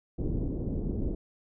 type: low-pass noise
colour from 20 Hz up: pink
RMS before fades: -31 dBFS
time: 0.18-1.15 s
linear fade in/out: 5 ms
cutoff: 410 Hz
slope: 24 dB/octave
effects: none